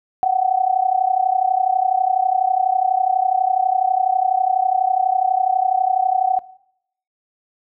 sine tone with amplitude modulation, 750 Hz, F#5, 23 cents sharp, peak -11 dBFS, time 0.23-6.39 s, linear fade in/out 0 ms, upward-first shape sine, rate 32.1 Hz, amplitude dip 80%, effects noise-tail reverb RT60 0.7 s tail -19 dB re dry

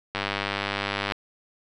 click train, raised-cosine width 0.3 ms, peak -10 dBFS, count 98, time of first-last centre 0.15-1.121 s, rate 99.9 Hz, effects none

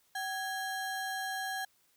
square ring-modulated tone, 1213 Hz, D#6, 44 cents flat, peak -32 dBFS, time 0.15-1.65 s, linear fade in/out 5 ms, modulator 446 Hz, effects white hiss -70 dBFS RMS until 1.96 s

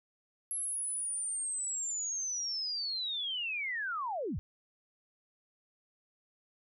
sine linear sweep, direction down, 11175 to 49 Hz, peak -33 dBFS, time 0.51-4.39 s, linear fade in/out 0 ms, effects none

